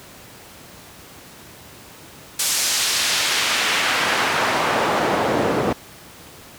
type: noise with band-pass filter sweep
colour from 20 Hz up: pink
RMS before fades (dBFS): -20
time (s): 2.39-5.73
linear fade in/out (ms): 5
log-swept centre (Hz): 7900 to 390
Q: 0.83
effects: pink hiss -42 dBFS RMS until 6.58 s + high-pass 80 Hz 12 dB/octave